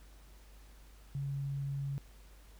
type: tone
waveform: sine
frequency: 139 Hz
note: C#3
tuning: 5 cents sharp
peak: -34 dBFS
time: 1.15-1.98 s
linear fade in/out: 0 ms
effects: added 50 Hz sine -54 dBFS peak until 2.59 s + pink hiss -63 dBFS RMS until 2.59 s